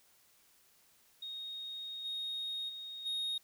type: tone with level steps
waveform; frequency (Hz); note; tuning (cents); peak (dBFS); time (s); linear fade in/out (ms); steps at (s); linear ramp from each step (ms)
sine; 3729; A#7; 0; -40 / -35 / -42 / -31; 1.22-3.38; 5; 2.04 / 2.68 / 3.05; 20
effects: tanh soft clip ceiling -33 dBFS + white hiss -67 dBFS RMS until 3.43 s